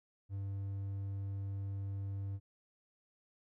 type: tone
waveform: triangle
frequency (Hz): 98.5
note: G2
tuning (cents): +9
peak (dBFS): -35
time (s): 0.29-2.4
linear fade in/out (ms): 50
effects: none